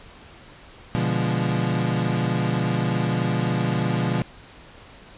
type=chord; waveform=35% pulse; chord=B diminished seventh; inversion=none; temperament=equal; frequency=123.47 / 146.83 / 174.61 / 207.7 Hz; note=B2 / D3 / F3 / Ab3; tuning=0 / 0 / 0 / 0 cents; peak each=-23 / -26 / -24 / -28 dBFS; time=0.95-4.22 s; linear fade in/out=0 ms; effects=pink hiss -46 dBFS RMS until 5.17 s + resampled to 8000 Hz